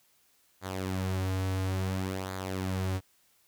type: tone with flanger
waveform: sawtooth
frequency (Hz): 94.3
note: F#2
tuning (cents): +33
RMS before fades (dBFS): -32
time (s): 0.61-3.01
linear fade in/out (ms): 50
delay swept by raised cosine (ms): 0.35 to 5.65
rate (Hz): 0.58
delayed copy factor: -0.6
effects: white hiss -67 dBFS RMS until 3.47 s